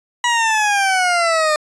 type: exponential sweep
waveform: 20% pulse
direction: down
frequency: 972 to 603 Hz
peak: -9 dBFS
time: 0.24-1.56 s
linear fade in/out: 2 ms
effects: resampled to 22050 Hz